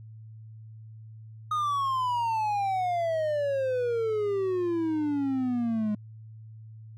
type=exponential sweep; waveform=triangle; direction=down; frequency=1249 to 207.5 Hz; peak=-23 dBFS; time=1.51-5.95 s; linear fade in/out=5 ms; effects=added 110 Hz sine -43 dBFS peak until 6.97 s